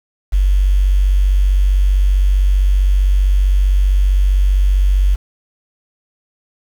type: tone with quantisation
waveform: sine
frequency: 47.69 Hz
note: G1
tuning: 47 cents flat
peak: -9 dBFS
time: 0.32-5.16 s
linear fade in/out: 20 ms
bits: 6
effects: none